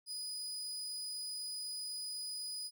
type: tone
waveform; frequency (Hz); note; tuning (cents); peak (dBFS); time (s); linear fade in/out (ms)
30% pulse; 4962; D#8; -6; -37; 0.06-2.71; 50
effects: none